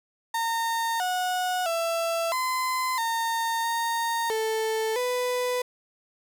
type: tone with pitch steps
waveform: 35% pulse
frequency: 916 / 731 / 667 / 1025 / 915 / 924 / 441.2 / 497.1 Hz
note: A#5 / F#5 / E5 / C6 / A#5 / A#5 / A4 / B4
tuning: -31 / -21 / +20 / -36 / -32 / -16 / +5 / +11 cents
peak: -23 dBFS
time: 0.34-5.62 s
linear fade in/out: 5 ms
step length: 660 ms
effects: none